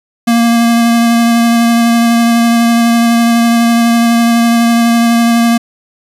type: tone with vibrato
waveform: square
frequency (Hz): 233.2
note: A#3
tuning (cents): +1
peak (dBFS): -7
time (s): 0.27-5.58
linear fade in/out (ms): 10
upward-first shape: triangle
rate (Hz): 12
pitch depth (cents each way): 15
effects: resampled to 32000 Hz